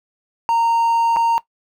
triangle tone with dropouts, 924 Hz, A#5, 16 cents flat, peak -12 dBFS, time 0.49-1.38 s, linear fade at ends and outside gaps 0 ms, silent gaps 1.162-1.168 s, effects noise-tail reverb RT60 0.1 s tail -17 dB re dry

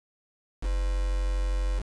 sine tone with quantisation, 46.25 Hz, F#1, in tune, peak -24 dBFS, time 0.61-1.83 s, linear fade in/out 50 ms, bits 6, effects resampled to 22050 Hz

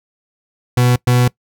40% pulse tone bursts at uneven times, 123.47 Hz, B2, in tune, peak -9 dBFS, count 2, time 0.77-0.96 / 1.07-1.28 s, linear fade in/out 5 ms, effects noise-tail reverb RT60 0.1 s tail -22 dB re dry

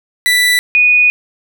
30% pulse / sine tone pair in turn, 1975.5 / 2475 Hz, B6 / D#7, 0 / -10 cents, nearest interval major third, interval 390 cents, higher second, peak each -6 dBFS, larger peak neither, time 0.26-0.59 / 0.75-1.1 s, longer second, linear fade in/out 0 ms, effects none

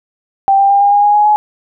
sine tone with pitch steps, 784 / 792.2 / 800.5 / 808.8 / 817.3 / 825.8 / 834.5 / 843.2 Hz, G5 / G5 / G5 / G#5 / G#5 / G#5 / G#5 / G#5, 0 / +18 / +36 / -46 / -28 / -10 / +8 / +26 cents, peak -6 dBFS, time 0.48-1.36 s, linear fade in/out 0 ms, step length 110 ms, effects none

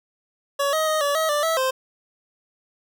25% pulse tone with pitch steps, 563 / 630 / 623 / 572 / 638 / 589 / 651 / 522 Hz, C#5 / D#5 / D#5 / D5 / D#5 / D5 / E5 / C5, +27 / +21 / +2 / -46 / +43 / +5 / -22 / -4 cents, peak -16 dBFS, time 0.59-1.71 s, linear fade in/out 10 ms, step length 140 ms, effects none

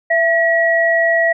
sine tone pair together, 668 / 1918 Hz, E5 / A#6, +23 / +49 cents, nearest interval octave + tritone, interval 1826 cents, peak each -14 dBFS, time 0.1-1.33 s, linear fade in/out 10 ms, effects none

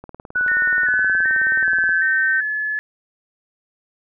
click train, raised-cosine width 1 ms, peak -22 dBFS, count 36, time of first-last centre 0.04-1.892 s, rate 18.9 Hz
sine tone with pitch glide, 1480 to 1544.6 Hz, F#6 to G6, 0 to -26 cents, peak -16 dBFS, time 0.35-2.41 s, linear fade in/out 10 ms, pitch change +74 cents, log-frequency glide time 0.84-1.19 s
sine tone with vibrato, 1771 Hz, A6, 11 cents sharp, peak -20 dBFS, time 0.48-2.79 s, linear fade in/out 0 ms, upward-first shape square, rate 1.3 Hz, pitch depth 54 cents each way
effects none

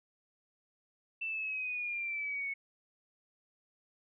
sine exponential sweep, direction down, 2676 to 2200 Hz, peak -34 dBFS, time 1.21-2.54 s, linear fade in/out 10 ms, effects none

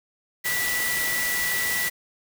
sine tone in noise, 1961 Hz, B6, 13 cents flat, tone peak -25 dBFS, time 0.44-1.9 s, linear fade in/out 20 ms, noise white, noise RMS -28 dBFS, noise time 0.44-1.9 s, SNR 0 dB, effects none

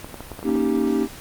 clicks, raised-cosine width 1 ms, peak -20 dBFS, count 8, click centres 0.045 / 0.143 / 0.206 / 0.317 / 0.392 / 0.429 / 0.491 / 0.556 s
triangle chord, Eb dominant seventh, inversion second, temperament equal, 233.1 / 277.2 / 311.1 / 392 Hz, Bb3 / Db4 / Eb4 / G4, 0 / 0 / 0 / 0 cents, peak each -22 dBFS, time 0.43-1.08 s, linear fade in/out 50 ms
effects pink hiss -40 dBFS RMS until 1.2 s + Opus 48 kbps

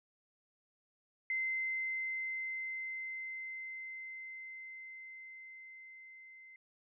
sine tone with level ramp, 2070 Hz, C7, 19 cents flat, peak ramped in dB -32 to -53 dBFS, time 1.3-6.56 s, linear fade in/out 2 ms, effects none

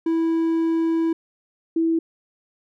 triangle / sine tone pair in turn, 328.1 / 328.1 Hz, E4 / E4, -8 / -8 cents, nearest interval unison, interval 0 cents, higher neither, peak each -16 / -17 dBFS, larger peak first, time 0.06-1.13 / 1.76-1.99 s, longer first, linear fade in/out 5 ms, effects none

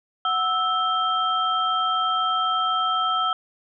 sine tone cluster, 738 / 1314 / 3172 Hz, F#5 / E6 / G7, -5 / -6 / +20 cents, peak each -28 / -21 / -28 dBFS, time 0.25-3.33 s, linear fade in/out 2 ms, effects none

